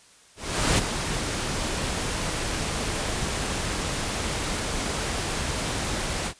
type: noise with ADSR envelope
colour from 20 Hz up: pink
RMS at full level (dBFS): -20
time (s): 0.36-6.34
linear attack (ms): 420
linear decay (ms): 21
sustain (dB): -8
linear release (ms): 70
effects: white hiss -54 dBFS RMS until 6.39 s + resampled to 22050 Hz